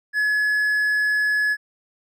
triangle tone, 1699 Hz, G#6, 39 cents sharp, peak -16 dBFS, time 0.13-1.57 s, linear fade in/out 50 ms, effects none

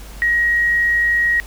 sine tone, 1893 Hz, A#6, 26 cents sharp, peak -13 dBFS, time 0.22-1.4 s, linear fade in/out 0 ms, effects added 50 Hz sine -33 dBFS peak until 1.46 s + pink hiss -40 dBFS RMS until 1.46 s

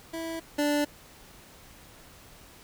25% pulse tone pair in turn, 328 / 293.1 Hz, E4 / D4, -9 / -3 cents, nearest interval major second, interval 194 cents, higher first, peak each -29 / -20 dBFS, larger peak second, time 0.13-0.4 / 0.58-0.85 s, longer neither, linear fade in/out 10 ms, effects pink hiss -52 dBFS RMS until 2.63 s

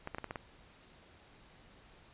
clicks, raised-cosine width 0.5 ms, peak -24 dBFS, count 6, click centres 0.074 / 0.147 / 0.184 / 0.243 / 0.309 / 0.358 s, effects pink hiss -60 dBFS RMS until 2.13 s + resampled to 8000 Hz

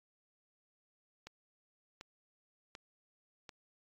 click train, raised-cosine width 0.2 ms, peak -30 dBFS, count 4, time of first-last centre 1.27-3.492 s, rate 1.35 Hz, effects AAC 32 kbps

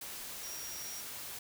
sine tone in noise, 5660 Hz, F8, 22 cents sharp, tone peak -44 dBFS, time 0.43-1.01 s, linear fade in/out 5 ms, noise white, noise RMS -44 dBFS, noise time 0.01-1.39 s, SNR -3 dB, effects none

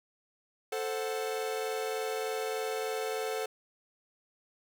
45% pulse chord, F# diminished, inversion first, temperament equal, 440 / 523.3 / 740 Hz, A4 / C5 / F#5, 0 / 0 / 0 cents, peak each -34 / -38 / -39 dBFS, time 0.72-3.46 s, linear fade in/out 5 ms, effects none

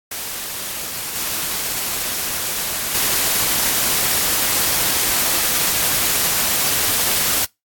white noise with level steps, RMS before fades -27 / -23 / -18 dBFS, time 0.11-7.45 s, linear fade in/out 5 ms, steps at 1.15 / 2.94 s, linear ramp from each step 10 ms, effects noise-tail reverb RT60 0.2 s tail -24 dB re dry + AAC 64 kbps

